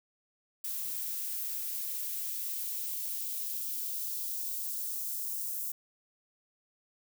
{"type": "noise with high-pass filter sweep", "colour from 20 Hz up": "violet", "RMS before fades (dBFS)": -36, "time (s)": [0.64, 5.72], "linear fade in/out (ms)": 5, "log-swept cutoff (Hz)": [930, 6500], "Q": 0.89, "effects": []}